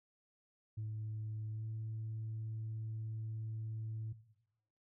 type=tone with pitch glide; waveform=sine; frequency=108.5 to 110.4 Hz; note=A2 to A2; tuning=-24 to +6 cents; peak=-37 dBFS; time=0.77-4.13 s; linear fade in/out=10 ms; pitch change=+30 cents; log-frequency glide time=1.51-1.66 s; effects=noise-tail reverb RT60 0.9 s tail -17 dB re dry + tanh soft clip ceiling -36 dBFS